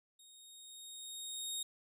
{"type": "tone with level ramp", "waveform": "20% pulse", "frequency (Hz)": 3729, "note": "A#7", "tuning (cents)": 0, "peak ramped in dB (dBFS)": [-53, -31], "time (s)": [0.19, 1.63], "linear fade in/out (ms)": 5, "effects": []}